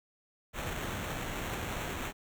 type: noise with sample-and-hold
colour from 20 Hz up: pink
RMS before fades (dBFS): -37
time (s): 0.53-2.13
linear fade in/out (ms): 50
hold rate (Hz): 4900
effects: none